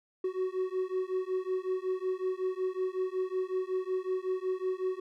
triangle beating tone pair, 370 / 375.4 Hz, F#4 / F#4, 0 / +25 cents, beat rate 5.4 Hz, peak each -31 dBFS, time 0.24-5 s, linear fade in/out 5 ms, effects none

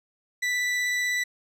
40% pulse tone with vibrato, 1975.5 Hz, B6, in tune, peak -23 dBFS, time 0.42-1.24 s, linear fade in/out 10 ms, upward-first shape triangle, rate 16 Hz, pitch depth 9 cents each way, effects low-pass 10000 Hz 12 dB/octave

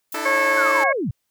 violet noise with exponential decay, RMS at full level -29 dBFS, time 0.12-0.27 s, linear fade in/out 5 ms, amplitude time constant 31 ms
10% pulse chord, D suspended second, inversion none, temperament equal with one note detuned, 300.4 / 329.6 / 440 Hz, D4 / E4 / A4, +39 / 0 / 0 cents, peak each -21 dBFS, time 0.14-0.84 s, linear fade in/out 5 ms
harmonic tone, 547 Hz, C#5, 23 cents flat, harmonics 1 / 2 / 3 / 4, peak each -22 / -22 / -22 / -22 dBFS, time 0.25-0.93 s, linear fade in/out 10 ms
sine linear sweep, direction down, 1532 to 86 Hz, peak -21 dBFS, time 0.57-1.11 s, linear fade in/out 5 ms
effects white hiss -74 dBFS RMS until 1.3 s

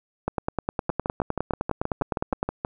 two click trains, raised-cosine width 1 ms, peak -12 / -10 dBFS, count 12 / 22, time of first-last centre 0.9-2.649 / 0.28-2.429 s, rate 6.29 / 9.77 Hz, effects none

